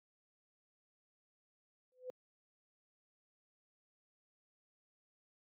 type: tone with exponential growth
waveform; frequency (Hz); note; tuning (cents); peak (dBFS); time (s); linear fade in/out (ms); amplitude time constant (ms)
sine; 506; B4; +42; -38; 1.92-2.1; 0; 37
effects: high-pass 200 Hz 12 dB/octave